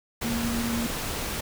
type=tone in noise; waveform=sine; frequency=233.1 Hz; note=A#3; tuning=in tune; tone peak=-27 dBFS; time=0.24-0.87 s; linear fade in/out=10 ms; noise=pink; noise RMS=-31 dBFS; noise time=0.21-1.41 s; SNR=+1 dB; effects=none